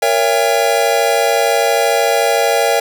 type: chord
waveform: square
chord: A# diminished seventh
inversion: none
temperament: just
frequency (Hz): 466.2 / 559.4 / 671.3 / 805.5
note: A#4 / C#5 / E5 / G5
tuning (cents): 0 / +16 / +31 / +47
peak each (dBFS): -18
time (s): 0.02-2.8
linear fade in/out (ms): 5
effects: none